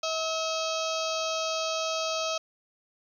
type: harmonic tone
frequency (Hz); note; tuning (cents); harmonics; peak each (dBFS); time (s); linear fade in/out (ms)
643; E5; -43; 1 / 2 / 4 / 5 / 6 / 7 / 8 / 9 / 10; -31 / -34 / -37 / -38 / -39 / -39 / -40 / -41 / -41; 0.03-2.38; 5
effects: 10-bit